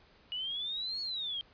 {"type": "exponential two-way sweep", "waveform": "sine", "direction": "up then down", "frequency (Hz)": [2899, 4400, 3159], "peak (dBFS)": -34, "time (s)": [0.32, 1.41], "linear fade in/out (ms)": 0, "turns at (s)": 1.01, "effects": ["pink hiss -62 dBFS RMS until 1.53 s", "resampled to 11025 Hz"]}